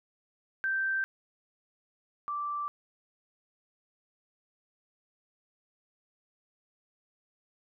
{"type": "tone pair in turn", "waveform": "sine", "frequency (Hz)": [1562, 1170.2], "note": ["G6", "D6"], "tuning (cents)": [-7, -7], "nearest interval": "perfect fourth", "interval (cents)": 500, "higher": "first", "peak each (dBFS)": [-27, -31], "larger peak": "first", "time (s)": [[0.64, 1.04], [2.28, 2.68]], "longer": "neither", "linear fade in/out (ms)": 0, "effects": []}